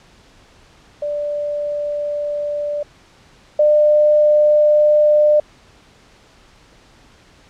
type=tone pair in turn; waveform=sine; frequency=587.3 / 599.6 Hz; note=D5 / D5; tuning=0 / +36 cents; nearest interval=unison; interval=36 cents; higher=second; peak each=-19 / -9 dBFS; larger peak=second; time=1.02-2.83 / 3.59-5.4 s; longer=neither; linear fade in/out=5 ms; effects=pink hiss -49 dBFS RMS until 7.49 s + low-pass 6000 Hz 12 dB/octave